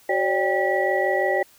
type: tone cluster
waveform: sine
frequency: 373.9 / 546 / 592 / 791 / 1942 Hz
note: F#4 / C#5 / D5 / G5 / B6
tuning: +18 / -26 / +14 / +15 / -30 cents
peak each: -25 dBFS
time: 0.09-1.43 s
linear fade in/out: 5 ms
effects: tanh soft clip ceiling -7 dBFS + white hiss -54 dBFS RMS until 1.58 s